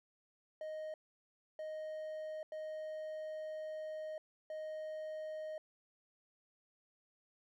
triangle tone bursts at uneven times, 622.3 Hz, D#5, in tune, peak -39 dBFS, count 4, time 0.61-0.94 / 1.59-2.43 / 2.52-4.18 / 4.5-5.58 s, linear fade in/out 2 ms, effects none

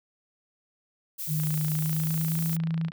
violet noise, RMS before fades -34 dBFS, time 1.18-2.57 s, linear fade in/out 20 ms
sine tone with pitch glide, 154.5 to 163.12 Hz, D#3 to E3, -12 to -18 cents, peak -25 dBFS, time 1.27-2.91 s, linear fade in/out 50 ms, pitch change +94 cents, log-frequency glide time 1.67-2.46 s
click train, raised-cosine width 0.3 ms, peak -25 dBFS, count 44, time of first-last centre 1.4-2.919 s, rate 28.3 Hz
effects none

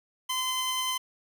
sawtooth tone pair together, 1030 / 3080 Hz, C6 / G7, -28 / -31 cents, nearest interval octave + perfect fifth, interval 1897 cents, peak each -27 dBFS, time 0.29-0.98 s, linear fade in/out 10 ms, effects none

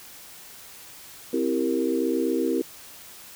sine chord, C dominant seventh, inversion none, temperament equal with one note detuned, 261.6 / 329.6 / 390.4 / 466.2 Hz, C4 / E4 / G4 / Bb4, 0 / 0 / -7 / 0 cents, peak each -27 / -26 / -28 / -28 dBFS, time 1.33-2.62 s, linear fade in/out 5 ms, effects white hiss -45 dBFS RMS until 3.35 s

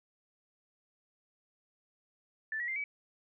sine tone with pitch steps, 1760 / 1919.3 / 2093 / 2282 Hz, A6 / B6 / C7 / C#7, 0 / -50 / 0 / +50 cents, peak -33 dBFS, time 2.52-2.84 s, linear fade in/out 2 ms, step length 80 ms, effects none

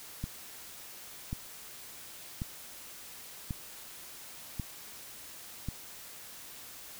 click train, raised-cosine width 5 ms, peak -22 dBFS, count 6, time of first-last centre 0.24-5.687 s, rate 0.918 Hz, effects white hiss -48 dBFS RMS until 6.99 s

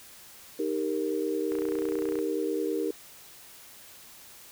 sine chord, Eb major, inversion none, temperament equal with one note detuned, 311.1 / 396.6 / 466.2 Hz, Eb4 / G4 / Bb4, 0 / +20 / 0 cents, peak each -31 dBFS, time 0.59-2.91 s, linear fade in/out 5 ms
click train, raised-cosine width 0.5 ms, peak -26 dBFS, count 21, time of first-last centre 1.52-2.189 s, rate 29.9 Hz
effects white hiss -50 dBFS RMS until 4.51 s

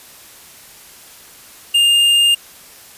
triangle tone with hard clipping, 2813 Hz, F7, 12 cents sharp, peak -11 dBFS, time 1.74-2.35 s, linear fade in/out 10 ms, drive 12 dB, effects white hiss -41 dBFS RMS until 2.97 s + resampled to 32000 Hz

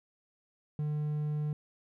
triangle tone, 150 Hz, D3, 37 cents sharp, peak -28 dBFS, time 0.79-1.53 s, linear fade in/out 2 ms, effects none

